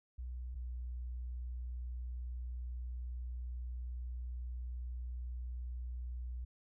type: tone pair in turn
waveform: sine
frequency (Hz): 61.74 / 61.17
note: B1 / B1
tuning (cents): 0 / -16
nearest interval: unison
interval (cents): 16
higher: first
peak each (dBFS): -40 / -39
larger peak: second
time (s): 0.18-0.55 / 0.55-6.45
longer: second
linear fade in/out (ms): 10
effects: none